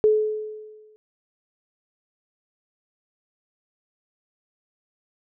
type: tone with exponential decay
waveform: sine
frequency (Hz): 429.2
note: A4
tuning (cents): -43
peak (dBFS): -12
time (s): 0.04-0.96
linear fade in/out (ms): 0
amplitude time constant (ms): 200
effects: none